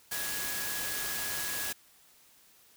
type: tone in noise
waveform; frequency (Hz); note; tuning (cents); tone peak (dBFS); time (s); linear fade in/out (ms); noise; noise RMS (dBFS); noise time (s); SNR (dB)
sine; 1671; G#6; +10; -40; 0.11-1.73; 10; white; -35; 0.11-1.73; -8
effects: white hiss -61 dBFS RMS until 2.76 s